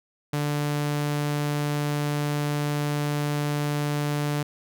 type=tone; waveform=sawtooth; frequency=146.83 Hz; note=D3; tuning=in tune; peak=-20 dBFS; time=0.33-4.43 s; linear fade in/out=5 ms; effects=none